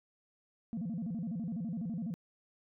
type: tone with vibrato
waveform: sine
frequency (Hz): 197.1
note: G3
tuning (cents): +10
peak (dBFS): -33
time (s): 0.73-2.14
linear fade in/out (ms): 0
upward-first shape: square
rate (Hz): 12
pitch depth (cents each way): 260
effects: tanh soft clip ceiling -32 dBFS